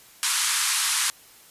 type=band-pass noise; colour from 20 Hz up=white; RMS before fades=-24 dBFS; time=0.23-1.1 s; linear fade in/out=0 ms; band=940 to 11000 Hz; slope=48 dB/octave; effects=white hiss -51 dBFS RMS until 1.5 s + resampled to 32000 Hz